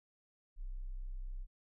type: tone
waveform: sine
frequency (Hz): 31.99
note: C1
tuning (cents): -38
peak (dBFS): -39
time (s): 0.56-1.47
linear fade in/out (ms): 50
effects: none